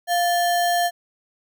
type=tone with sample-and-hold; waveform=sine; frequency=698.5 Hz; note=F5; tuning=in tune; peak=-17 dBFS; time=0.07-0.91 s; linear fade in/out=50 ms; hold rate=2450 Hz; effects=none